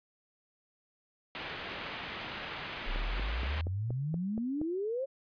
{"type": "low-pass noise", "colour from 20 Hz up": "white", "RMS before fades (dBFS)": -41, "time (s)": [1.35, 3.61], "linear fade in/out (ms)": 0, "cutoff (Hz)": 3200, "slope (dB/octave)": 24}
{"type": "exponential sweep", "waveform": "sine", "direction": "up", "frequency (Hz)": [30.06, 554.4], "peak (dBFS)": -31, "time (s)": [2.86, 5.06], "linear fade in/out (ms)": 20}
{"type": "click train", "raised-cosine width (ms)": 2, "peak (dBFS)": -26, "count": 8, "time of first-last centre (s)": [2.96, 4.615], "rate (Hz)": 4.23}
{"effects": ["resampled to 11025 Hz"]}